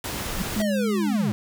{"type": "noise", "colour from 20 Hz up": "pink", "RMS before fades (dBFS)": -30, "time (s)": [0.04, 0.62], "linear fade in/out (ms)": 2}
{"type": "tone with exponential growth", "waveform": "sine", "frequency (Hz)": 185, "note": "F#3", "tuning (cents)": 0, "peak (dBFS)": -20, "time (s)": [0.33, 0.42], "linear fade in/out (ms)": 5, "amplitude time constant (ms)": 19}
{"type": "tone with vibrato", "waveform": "sine", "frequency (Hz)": 207.7, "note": "G#3", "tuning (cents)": 0, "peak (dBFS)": -22, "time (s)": [0.56, 1.32], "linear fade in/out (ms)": 5, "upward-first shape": "square", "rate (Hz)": 3.8, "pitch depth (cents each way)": 17}
{"type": "linear sweep", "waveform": "square", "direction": "down", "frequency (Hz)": [658, 99.9], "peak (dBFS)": -26, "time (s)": [0.6, 1.32], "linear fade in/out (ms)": 0}
{"effects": []}